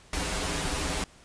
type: noise with comb filter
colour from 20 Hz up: pink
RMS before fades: -30 dBFS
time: 0.13-1.04 s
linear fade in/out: 2 ms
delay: 8.7 ms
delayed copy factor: -0.85
effects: pink hiss -55 dBFS RMS until 1.24 s + resampled to 22050 Hz